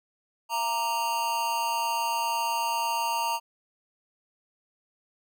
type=tone with amplitude modulation; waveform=square; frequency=927 Hz; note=A#5; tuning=10 cents flat; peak=-23 dBFS; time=0.49-3.4 s; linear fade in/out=50 ms; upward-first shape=sine; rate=252 Hz; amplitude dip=70%; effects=none